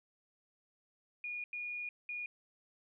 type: tone bursts at uneven times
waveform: sine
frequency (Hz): 2441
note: D#7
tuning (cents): -34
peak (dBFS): -38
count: 3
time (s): 1.24-1.44 / 1.53-1.89 / 2.09-2.26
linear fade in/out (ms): 2
effects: none